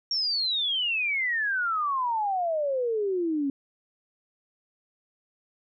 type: exponential sweep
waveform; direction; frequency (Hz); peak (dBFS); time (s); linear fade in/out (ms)
sine; down; 5590 to 270; -24; 0.11-3.5; 2
effects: none